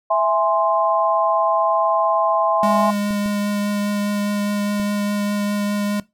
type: chord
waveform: sine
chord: E augmented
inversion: none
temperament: equal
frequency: 659.3 / 830.6 / 1046.5 Hz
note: E5 / G#5 / B#5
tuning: 0 / 0 / 0 cents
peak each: -17 / -21 / -19 dBFS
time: 0.1-2.91 s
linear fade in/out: 10 ms
type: tone with vibrato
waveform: square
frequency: 205.2 Hz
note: G#3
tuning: 21 cents flat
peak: -20 dBFS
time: 2.63-6 s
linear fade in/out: 2 ms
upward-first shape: triangle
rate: 4.9 Hz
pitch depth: 10 cents each way
type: clicks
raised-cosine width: 3 ms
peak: -22 dBFS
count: 3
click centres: 3.108 / 3.26 / 4.799 s
effects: noise-tail reverb RT60 0.2 s tail -19 dB re dry